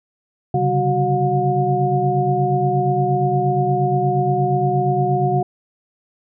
sine tone cluster, 135 / 143.5 / 191.4 / 370.3 / 718 Hz, C#3 / D3 / G3 / F#4 / F5, -45 / -40 / -41 / +1 / +48 cents, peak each -21 / -23 / -27 / -21 / -19 dBFS, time 0.54-5.43 s, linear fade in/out 5 ms, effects none

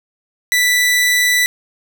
sawtooth tone, 1975.5 Hz, B6, in tune, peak -8 dBFS, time 0.52-1.46 s, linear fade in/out 0 ms, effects none

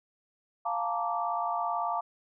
sine chord, Bb major seventh, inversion second, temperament just, 699.2 / 874.1 / 932.3 / 1165.4 Hz, F5 / A5 / Bb5 / D6, +2 / -12 / 0 / -14 cents, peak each -32 / -35 / -35 / -33 dBFS, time 0.65-2.01 s, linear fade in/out 10 ms, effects none

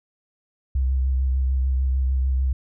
sine tone with vibrato, 65.41 Hz, C2, in tune, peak -18 dBFS, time 0.75-2.53 s, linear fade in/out 5 ms, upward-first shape sine, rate 6.7 Hz, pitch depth 30 cents each way, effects none

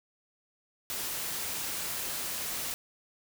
white noise, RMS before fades -35 dBFS, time 0.9-2.74 s, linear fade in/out 0 ms, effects none

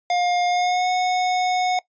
square tone with pitch glide, 710 to 732.1 Hz, F5 to F#5, +28 to -19 cents, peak -19 dBFS, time 0.1-1.79 s, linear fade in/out 2 ms, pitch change +53 cents, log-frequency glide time 0.47-0.89 s, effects noise-tail reverb RT60 0.1 s tail -20 dB re dry + resampled to 16000 Hz

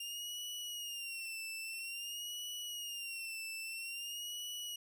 sawtooth tone with vibrato, 2794 Hz, F7, in tune, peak -38 dBFS, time 0-4.76 s, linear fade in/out 5 ms, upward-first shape sine, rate 0.5 Hz, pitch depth 89 cents each way, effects none

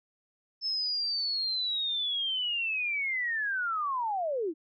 sine linear sweep, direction down, 5274 to 293.1 Hz, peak -28 dBFS, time 0.61-4.54 s, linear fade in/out 50 ms, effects none

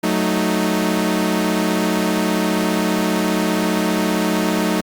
sawtooth chord, D# diminished, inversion first, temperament equal, 185 / 220 / 311.1 Hz, F#3 / A3 / D#4, 0 / 0 / 0 cents, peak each -17 dBFS, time 0.03-4.81 s, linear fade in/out 10 ms, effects Opus 48 kbps

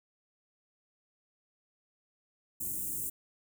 white band-stop noise, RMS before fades -36 dBFS, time 2.6-3.1 s, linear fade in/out 10 ms, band 370 to 7300 Hz, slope 48 dB/octave, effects none

